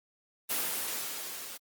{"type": "noise with level ramp", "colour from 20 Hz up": "white", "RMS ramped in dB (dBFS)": [-30, -43], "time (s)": [0.49, 1.58], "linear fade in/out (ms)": 20, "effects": ["high-pass 200 Hz 12 dB/octave", "Opus 24 kbps"]}